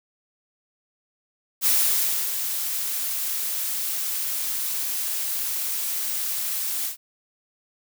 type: noise with ADSR envelope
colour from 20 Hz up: blue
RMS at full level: -19 dBFS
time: 1.61-6.97 s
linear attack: 55 ms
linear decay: 630 ms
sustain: -8 dB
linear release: 110 ms
effects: none